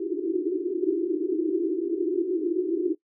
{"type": "band-pass noise", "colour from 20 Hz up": "pink", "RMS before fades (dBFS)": -26, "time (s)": [0, 2.95], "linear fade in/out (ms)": 5, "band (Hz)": [320, 380], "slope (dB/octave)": 96, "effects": ["noise-tail reverb RT60 0.1 s tail -20 dB re dry"]}